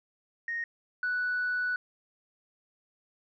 sine tone pair in turn, 1860 / 1481.4 Hz, A#6 / F#6, -4 / +2 cents, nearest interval major third, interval 394 cents, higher first, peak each -30 / -26 dBFS, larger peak second, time 0.48-0.64 / 1.03-1.76 s, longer second, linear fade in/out 2 ms, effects tanh soft clip ceiling -24 dBFS

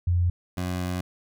sine / 20% pulse tone pair in turn, 87.9 / 90.32 Hz, F2 / F#2, +12 / -41 cents, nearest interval unison, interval 47 cents, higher second, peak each -19 / -22 dBFS, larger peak first, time 0.07-0.3 / 0.57-1.01 s, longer second, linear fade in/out 5 ms, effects none

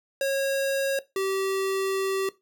square tone pair in turn, 546 / 386.1 Hz, C#5 / G4, -26 / -26 cents, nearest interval tritone, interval 600 cents, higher first, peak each -23 / -25 dBFS, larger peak first, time 0.21-0.99 / 1.16-2.29 s, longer second, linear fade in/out 2 ms, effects noise-tail reverb RT60 0.2 s tail -17 dB re dry

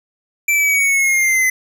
square linear sweep, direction down, 2343 to 2027 Hz, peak -13 dBFS, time 0.48-1.5 s, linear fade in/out 5 ms, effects none

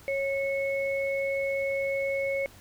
sine tone pair together, 549.2 / 2197 Hz, C#5 / C#7, -16 / -16 cents, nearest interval 2 octaves, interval 2400 cents, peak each -27 / -32 dBFS, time 0.08-2.46 s, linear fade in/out 0 ms, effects added 95 Hz sine -58 dBFS peak until 2.6 s + pink hiss -53 dBFS RMS until 2.6 s

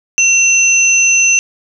sine tone pair together, 2723 / 6120 Hz, F7 / G8, -44 / -42 cents, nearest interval octave + major second, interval 1402 cents, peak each -10 dBFS, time 0.18-1.39 s, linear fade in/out 0 ms, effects none

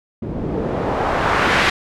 white noise with low-pass filter sweep, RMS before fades -19 dBFS, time 0.22-1.7 s, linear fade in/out 5 ms, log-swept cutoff 240 to 2400 Hz, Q 1.1, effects none

